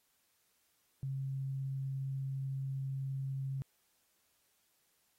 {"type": "tone", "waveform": "sine", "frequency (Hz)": 135.1, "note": "C#3", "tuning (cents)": -44, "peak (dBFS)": -35, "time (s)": [1.03, 3.62], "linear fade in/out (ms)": 0, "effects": ["white hiss -75 dBFS RMS until 5.18 s", "AAC 48 kbps"]}